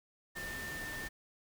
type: tone in noise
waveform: sine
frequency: 1797 Hz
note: A6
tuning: 36 cents sharp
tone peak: -41 dBFS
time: 0.35-1.09 s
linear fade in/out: 20 ms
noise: pink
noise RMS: -45 dBFS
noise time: 0.35-1.09 s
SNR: +1 dB
effects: none